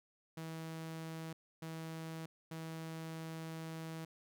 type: tone bursts at uneven times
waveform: sawtooth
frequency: 161.7 Hz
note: E3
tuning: 33 cents flat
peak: -39 dBFS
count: 3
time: 0.37-1.33 / 1.62-2.26 / 2.51-4.05 s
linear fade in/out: 5 ms
effects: none